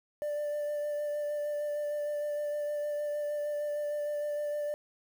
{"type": "tone with vibrato", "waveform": "sine", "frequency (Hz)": 590, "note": "D5", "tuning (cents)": 8, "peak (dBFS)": -28, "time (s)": [0.22, 4.74], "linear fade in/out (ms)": 0, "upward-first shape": "sine", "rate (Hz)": 6.5, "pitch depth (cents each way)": 13, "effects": ["tanh soft clip ceiling -30 dBFS", "9-bit"]}